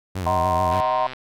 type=tone with vibrato; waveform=sawtooth; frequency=89.4 Hz; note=F2; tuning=41 cents sharp; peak=-21 dBFS; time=0.15-0.81 s; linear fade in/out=10 ms; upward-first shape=triangle; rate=6.9 Hz; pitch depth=150 cents each way
type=chord; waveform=sine; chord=C half-diminished seventh; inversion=first; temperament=just; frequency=627.9 / 753.5 / 941.9 / 1046.5 Hz; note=Eb5 / Gb5 / Bb5 / C6; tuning=+16 / +31 / +18 / 0 cents; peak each=-24 dBFS; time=0.26-1.07 s; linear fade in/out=5 ms
type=click train; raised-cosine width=0.3 ms; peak=-18 dBFS; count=54; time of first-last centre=0.72-1.134 s; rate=128 Hz
effects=none